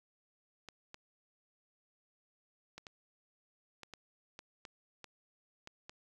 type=clicks; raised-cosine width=0.2 ms; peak=-30 dBFS; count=11; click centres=0.687 / 0.944 / 2.78 / 2.868 / 3.833 / 3.937 / 4.391 / 4.652 / 5.043 / 5.674 / 5.895 s; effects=10-bit